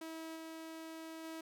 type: tone with level steps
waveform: sawtooth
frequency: 322.9 Hz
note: E4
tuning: 36 cents flat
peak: -40 / -42 / -40 dBFS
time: 0.01-1.41 s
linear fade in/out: 5 ms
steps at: 0.35 / 1.23 s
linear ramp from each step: 20 ms
effects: none